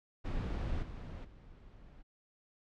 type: noise with level steps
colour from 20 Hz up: brown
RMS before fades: -36 / -44 / -55 dBFS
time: 0.24-2.03 s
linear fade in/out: 20 ms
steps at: 0.82 / 1.24 s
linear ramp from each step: 10 ms
effects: low-pass 4000 Hz 12 dB/octave